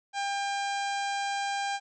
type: harmonic tone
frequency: 799 Hz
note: G5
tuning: 33 cents sharp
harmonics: 1 / 2 / 3 / 4 / 5 / 6 / 7 / 8 / 9 / 10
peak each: -30 / -36 / -40 / -42 / -44 / -46 / -47 / -48 / -49 / -50 dBFS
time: 0.13-1.8 s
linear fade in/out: 50 ms
effects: none